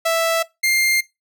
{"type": "tone pair in turn", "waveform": "sawtooth", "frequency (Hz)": [659.3, 2109], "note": ["E5", "C7"], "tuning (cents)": [0, 13], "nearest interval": "octave + minor sixth", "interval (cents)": 2013, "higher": "second", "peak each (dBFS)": -12, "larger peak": "neither", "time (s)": [[0.05, 0.43], [0.63, 1.01]], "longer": "neither", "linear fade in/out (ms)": 10, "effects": ["noise-tail reverb RT60 0.2 s tail -20 dB re dry"]}